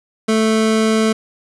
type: tone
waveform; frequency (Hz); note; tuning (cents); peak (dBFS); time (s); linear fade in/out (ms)
25% pulse; 220; A3; 0; -9; 0.28-1.13; 10
effects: resampled to 24000 Hz + 7-bit